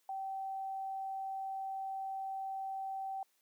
sine tone, 773 Hz, G5, 24 cents flat, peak -37 dBFS, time 0.09-3.23 s, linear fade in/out 2 ms, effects white hiss -75 dBFS RMS until 3.41 s + high-pass 300 Hz 12 dB/octave

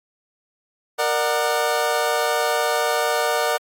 25% pulse chord, Bb augmented, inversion none, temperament equal with one note detuned, 466.2 / 600 / 740 Hz, Bb4 / D5 / F#5, 0 / +37 / 0 cents, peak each -20 / -19 / -20 dBFS, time 0.98-3.58 s, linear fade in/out 20 ms, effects AAC 64 kbps

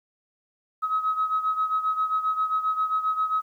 sine beating tone pair, 1274 / 1281.5 Hz, D#6 / E6, +41 / -49 cents, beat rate 7.5 Hz, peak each -23 / -28 dBFS, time 0.82-3.42 s, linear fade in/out 20 ms, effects tanh soft clip ceiling -15 dBFS + 10-bit

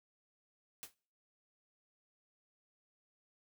white noise with exponential decay, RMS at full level -43 dBFS, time 0.83-0.94 s, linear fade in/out 0 ms, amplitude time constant 23 ms, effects noise-tail reverb RT60 0.5 s tail -25 dB re dry

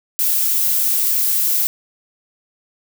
violet noise, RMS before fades -17 dBFS, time 0.19-1.67 s, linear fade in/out 0 ms, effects none

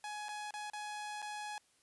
sawtooth tone with dropouts, 839 Hz, G#5, 17 cents sharp, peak -37 dBFS, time 0.04-1.58 s, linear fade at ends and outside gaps 1 ms, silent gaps 0.285-0.29 / 0.508-0.539 / 0.7-0.734 / 1.219-1.225 s, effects white hiss -71 dBFS RMS until 1.82 s + resampled to 24000 Hz

